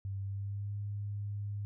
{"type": "tone with pitch glide", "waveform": "sine", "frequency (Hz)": [98, 102.16], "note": ["G2", "G#2"], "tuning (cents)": [0, -28], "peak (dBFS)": -35, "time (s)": [0.05, 1.65], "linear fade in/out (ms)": 0, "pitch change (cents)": 72, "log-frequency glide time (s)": [0.21, 0.74], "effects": []}